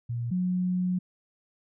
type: tone pair in turn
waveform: sine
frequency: 118.7 / 181.73 Hz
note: A#2 / F#3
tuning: +32 / -31 cents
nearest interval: perfect fifth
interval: 737 cents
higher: second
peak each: -28 / -24 dBFS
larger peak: second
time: 0.09-0.31 / 0.31-0.99 s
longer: second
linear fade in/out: 10 ms
effects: none